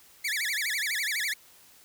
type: tone with vibrato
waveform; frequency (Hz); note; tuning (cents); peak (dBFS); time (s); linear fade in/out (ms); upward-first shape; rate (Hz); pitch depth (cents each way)
sawtooth; 1975.5; B6; 0; -24; 0.24-1.34; 10; sine; 12; 290
effects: white hiss -56 dBFS RMS until 1.84 s